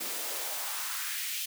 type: noise with high-pass filter sweep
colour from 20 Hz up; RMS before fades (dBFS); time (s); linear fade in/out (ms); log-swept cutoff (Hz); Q
white; -35; 0-1.46; 10; 260 to 3000; 1.8
effects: none